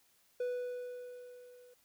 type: tone with level ramp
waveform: triangle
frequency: 493.9 Hz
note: B4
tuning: in tune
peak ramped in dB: -30 to -55 dBFS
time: 0.4-1.74 s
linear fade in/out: 5 ms
effects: white hiss -70 dBFS RMS until 1.84 s